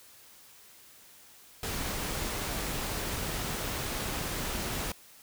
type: noise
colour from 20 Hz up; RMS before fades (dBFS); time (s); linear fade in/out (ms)
pink; -34; 1.63-4.92; 2
effects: white hiss -55 dBFS RMS until 5.22 s